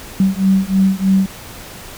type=beating tone pair; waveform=sine; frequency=190.4 / 193.6 Hz; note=F#3 / G3; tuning=+50 / -21 cents; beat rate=3.2 Hz; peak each=-14 dBFS; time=0.2-1.26 s; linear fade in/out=2 ms; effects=pink hiss -34 dBFS RMS until 1.97 s